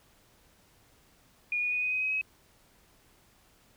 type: tone with pitch steps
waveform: sine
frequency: 2440 / 2458 / 2477 / 2496 / 2514 / 2533 / 2552 Hz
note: D#7 / D#7 / D#7 / D#7 / D#7 / D#7 / D#7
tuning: -34 / -22 / -8 / +5 / +17 / +30 / +43 cents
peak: -27 dBFS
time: 1.52-2.213 s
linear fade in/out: 2 ms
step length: 99 ms
effects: pink hiss -63 dBFS RMS until 3.76 s